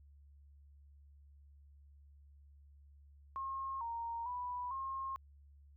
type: tone with pitch steps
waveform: sine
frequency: 1076 / 929 / 986 / 1072 Hz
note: C6 / A#5 / B5 / C6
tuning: +48 / -6 / -3 / +42 cents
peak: -38 dBFS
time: 3.36-5.16 s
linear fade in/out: 0 ms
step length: 450 ms
effects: added 71 Hz sine -58 dBFS peak until 5.76 s